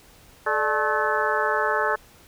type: harmonic tone with a mistuned harmonic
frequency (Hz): 216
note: A3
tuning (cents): -32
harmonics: 2 / 3 / 4 / 5 / 6 / 7 / 8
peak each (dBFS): -28 / -28 / -28 / -28 / -28 / -28 / -28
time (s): 0.46-1.96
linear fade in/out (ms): 10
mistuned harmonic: 3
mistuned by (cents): -150
effects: pink hiss -52 dBFS RMS until 2.27 s